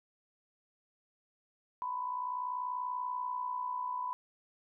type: tone with amplitude modulation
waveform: sine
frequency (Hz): 996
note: B5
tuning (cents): +14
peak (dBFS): -31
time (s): 1.82-4.13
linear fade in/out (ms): 0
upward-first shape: sine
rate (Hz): 60.4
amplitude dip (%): 60
effects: none